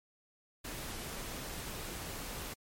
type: noise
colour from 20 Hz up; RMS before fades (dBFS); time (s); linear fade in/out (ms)
pink; -42; 0.64-2.54; 10
effects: MP3 64 kbps